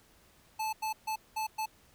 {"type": "tone bursts at uneven times", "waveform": "square", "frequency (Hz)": 871, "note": "A5", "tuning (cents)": -18, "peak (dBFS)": -32, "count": 5, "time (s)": [[0.59, 0.73], [0.82, 0.93], [1.07, 1.16], [1.36, 1.47], [1.58, 1.66]], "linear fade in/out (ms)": 10, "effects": ["pink hiss -63 dBFS RMS until 1.94 s"]}